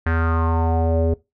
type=tone with low-pass filter sweep; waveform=square; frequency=82.2 Hz; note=E2; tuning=4 cents flat; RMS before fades=-19 dBFS; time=0.06-1.14 s; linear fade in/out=5 ms; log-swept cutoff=1700 to 480 Hz; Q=5; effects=noise-tail reverb RT60 0.2 s tail -19 dB re dry